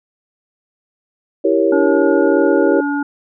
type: chord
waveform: sine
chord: E diminished seventh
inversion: none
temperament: equal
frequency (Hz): 329.6 / 392 / 466.2 / 554.4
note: E4 / G4 / Bb4 / Db5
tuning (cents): 0 / 0 / 0 / 0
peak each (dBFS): -16 / -16 / -18 / -17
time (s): 1.44-2.81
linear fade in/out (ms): 10
type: harmonic tone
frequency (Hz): 286.9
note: D4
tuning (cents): -40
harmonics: 1 / 3 / 5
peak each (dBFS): -17 / -25 / -24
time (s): 1.72-3.03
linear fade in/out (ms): 5
effects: none